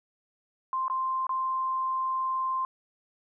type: tone with dropouts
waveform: sine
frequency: 1046.5 Hz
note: C6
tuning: in tune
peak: -26 dBFS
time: 0.73-2.65 s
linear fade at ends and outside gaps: 1 ms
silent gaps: 0.881-0.899 / 1.268-1.293 s
effects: none